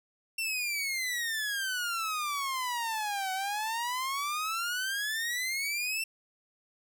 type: exponential two-way sweep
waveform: sawtooth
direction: down then up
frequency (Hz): 2720 to 748 to 2699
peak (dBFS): -27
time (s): 0.38-6.04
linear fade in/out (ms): 5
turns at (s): 3.32
effects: none